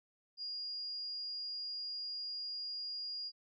sine tone, 4844 Hz, D#8, 47 cents flat, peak -39 dBFS, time 0.37-3.32 s, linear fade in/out 50 ms, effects none

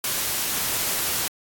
white noise, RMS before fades -25 dBFS, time 0.04-1.28 s, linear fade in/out 2 ms, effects AAC 64 kbps

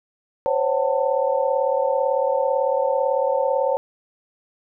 sine tone cluster, 517 / 555 / 752 / 893 Hz, C5 / C#5 / F#5 / A5, -21 / +2 / +28 / +25 cents, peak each -22 / -21 / -30 / -25 dBFS, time 0.46-3.77 s, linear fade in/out 0 ms, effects none

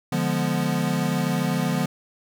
square chord, D diminished seventh, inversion none, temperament equal, 146.83 / 174.61 / 207.7 / 246.9 Hz, D3 / F3 / Ab3 / Cb4, 0 / 0 / 0 / 0 cents, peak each -28 / -26 / -30 / -28 dBFS, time 0.12-1.86 s, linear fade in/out 5 ms, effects none

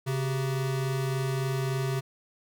square tone pair together, 134.9 / 381.2 Hz, C#3 / G4, -47 / -48 cents, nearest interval octave + tritone, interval 1799 cents, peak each -28 / -36 dBFS, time 0.06-2.01 s, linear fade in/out 20 ms, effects none

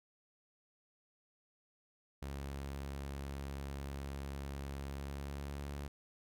sawtooth tone with pitch glide, 69.3 to 70.92 Hz, C#2 to C#2, 0 to +40 cents, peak -37 dBFS, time 2.22-5.88 s, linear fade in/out 5 ms, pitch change +40 cents, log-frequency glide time 4.89-5.62 s, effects none

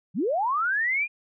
sine linear sweep, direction up, 140 to 2468 Hz, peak -22 dBFS, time 0.14-1.08 s, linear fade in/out 50 ms, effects none

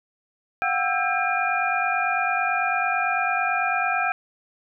sine tone cluster, 718 / 767 / 1325 / 1602 / 2415 Hz, F5 / G5 / E6 / G6 / D7, +48 / -38 / +9 / +37 / +48 cents, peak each -27 dBFS, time 0.62-4.12 s, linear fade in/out 0 ms, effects none

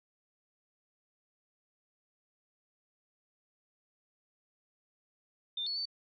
sine tone with pitch steps, 3595 / 4400 / 4531 Hz, A7 / C#8 / C#8, +36 / -14 / +37 cents, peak -33 dBFS, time 5.57-5.855 s, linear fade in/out 5 ms, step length 95 ms, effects none

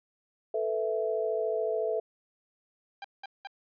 sine chord, A suspended second, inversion none, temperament equal, 440 / 493.9 / 659.3 Hz, A4 / B4 / E5, 0 / 0 / 0 cents, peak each -30 / -34 / -31 dBFS, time 0.54-2 s, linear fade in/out 5 ms
sawtooth tone bursts, 795 Hz, G5, 24 cents sharp, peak -34 dBFS, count 3, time 3.02-3.472 s, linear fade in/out 2 ms, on 24 ms, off 190 ms
effects resampled to 11025 Hz

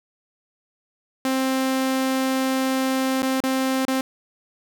sawtooth tone with dropouts, 263.3 Hz, C4, 11 cents sharp, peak -16 dBFS, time 1.25-4.01 s, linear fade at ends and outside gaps 2 ms, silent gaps 3.222-3.229 / 3.404-3.437 / 3.852-3.88 s, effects none

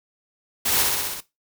white noise with echo, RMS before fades -22 dBFS, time 0.65-0.83 s, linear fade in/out 10 ms, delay 63 ms, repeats 6, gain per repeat -2 dB, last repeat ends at 1.208 s, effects noise-tail reverb RT60 0.2 s tail -17 dB re dry

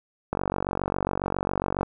click train, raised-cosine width 1 ms, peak -11 dBFS, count 72, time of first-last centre 0.33-1.831 s, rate 47.3 Hz, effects none

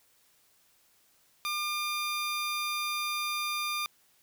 15% pulse tone, 1200 Hz, D6, 37 cents sharp, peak -24 dBFS, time 1.45-3.86 s, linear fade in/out 0 ms, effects white hiss -66 dBFS RMS until 4.22 s

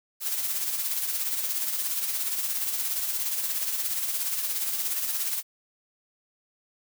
blue noise with tremolo, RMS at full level -27 dBFS, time 0.2-5.43 s, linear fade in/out 50 ms, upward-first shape sine, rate 17 Hz, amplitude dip 45%, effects none

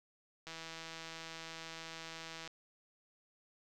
click train, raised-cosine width 0.2 ms, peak -29 dBFS, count 328, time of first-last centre 0.47-2.476 s, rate 163 Hz, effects none

